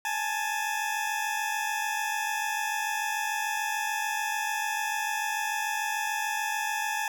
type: tone pair together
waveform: 20% pulse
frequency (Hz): 833.2 / 880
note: G#5 / A5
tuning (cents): +5 / 0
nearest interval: minor second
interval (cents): 95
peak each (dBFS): -26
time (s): 0.05-7.08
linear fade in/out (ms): 2
effects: 10-bit